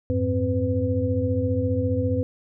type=tone cluster; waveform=sine; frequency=90 / 104.8 / 260 / 501 Hz; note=F#2 / G#2 / C4 / B4; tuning=-47 / +16 / -11 / +25 cents; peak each=-26 dBFS; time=0.1-2.23 s; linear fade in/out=0 ms; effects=none